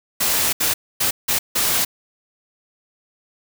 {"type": "noise bursts at uneven times", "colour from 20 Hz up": "white", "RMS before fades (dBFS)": -19, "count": 5, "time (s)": [[0.2, 0.53], [0.6, 0.74], [1, 1.11], [1.28, 1.39], [1.55, 1.85]], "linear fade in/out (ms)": 10, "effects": []}